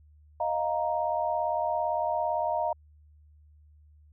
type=chord; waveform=sine; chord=Eb suspended second; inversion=none; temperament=just; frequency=622.3 / 700 / 933.4 Hz; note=Eb5 / F5 / Bb5; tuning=0 / +4 / +2 cents; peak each=-30 dBFS; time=0.4-2.73 s; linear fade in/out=5 ms; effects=added 75 Hz sine -54 dBFS peak until 4.12 s